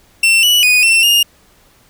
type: tone with pitch steps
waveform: 40% pulse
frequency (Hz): 2700 / 2948 / 2479 / 2696 / 2834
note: E7 / F#7 / D#7 / E7 / F7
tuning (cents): +41 / -7 / -7 / +38 / +25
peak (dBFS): -7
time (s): 0.23-1.23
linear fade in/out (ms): 5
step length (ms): 200
effects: pink hiss -50 dBFS RMS until 1.89 s